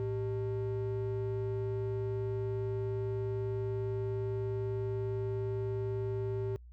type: ring-modulated tone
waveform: triangle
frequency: 250.4 Hz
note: B3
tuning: 24 cents sharp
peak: -27 dBFS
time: 0-6.56 s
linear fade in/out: 0 ms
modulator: 140 Hz
effects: noise-tail reverb RT60 0.1 s tail -26 dB re dry + added 60 Hz sine -49 dBFS peak until 6.72 s